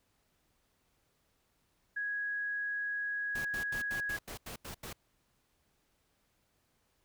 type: tone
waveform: sine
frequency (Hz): 1661.2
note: G#6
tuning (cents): 0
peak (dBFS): -33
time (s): 1.96-4.17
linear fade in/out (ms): 10
type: noise bursts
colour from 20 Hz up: pink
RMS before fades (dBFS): -44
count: 9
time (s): 3.35-4.93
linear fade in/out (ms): 5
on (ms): 100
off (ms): 85
effects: pink hiss -75 dBFS RMS until 7.04 s

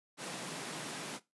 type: high-pass noise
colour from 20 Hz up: pink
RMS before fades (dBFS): -42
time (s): 0.17-1.2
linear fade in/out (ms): 50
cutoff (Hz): 140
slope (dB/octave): 48
effects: noise-tail reverb RT60 0.2 s tail -17 dB re dry + resampled to 24000 Hz

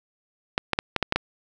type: clicks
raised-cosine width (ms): 0.3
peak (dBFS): -5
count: 7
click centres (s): 0.579 / 0.733 / 0.789 / 0.963 / 1.027 / 1.124 / 1.16
effects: none

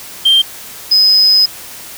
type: tone pair in turn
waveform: sine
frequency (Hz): 3164 / 5050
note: G7 / D#8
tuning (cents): +15 / +25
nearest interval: minor sixth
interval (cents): 810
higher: second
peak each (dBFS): -4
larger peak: neither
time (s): 0.25-0.42 / 0.91-1.46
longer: second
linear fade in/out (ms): 10
effects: tanh soft clip ceiling -3 dBFS + white hiss -31 dBFS RMS until 1.97 s

